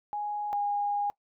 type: tone pair in turn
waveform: sine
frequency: 830.6 / 817.7 Hz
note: G#5 / G#5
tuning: 0 / -27 cents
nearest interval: unison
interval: 27 cents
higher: first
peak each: -30 / -26 dBFS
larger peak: second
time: 0.13-0.53 / 0.53-1.1 s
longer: second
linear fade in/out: 0 ms
effects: noise-tail reverb RT60 0.1 s tail -22 dB re dry